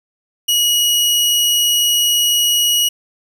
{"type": "tone", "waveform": "sawtooth", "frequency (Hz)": 2906, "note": "F#7", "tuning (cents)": -32, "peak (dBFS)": -9, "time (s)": [0.48, 2.89], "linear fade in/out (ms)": 10, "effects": []}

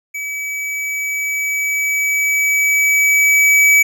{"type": "tone with level ramp", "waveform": "square", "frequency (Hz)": 2286, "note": "D7", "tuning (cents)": -47, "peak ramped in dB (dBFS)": [-23, -8], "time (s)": [0.14, 3.83], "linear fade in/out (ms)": 10, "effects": []}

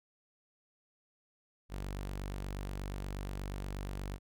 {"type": "tone", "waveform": "sawtooth", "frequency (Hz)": 48.37, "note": "G1", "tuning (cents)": -22, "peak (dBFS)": -34, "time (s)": [1.69, 4.19], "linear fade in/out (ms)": 50, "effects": []}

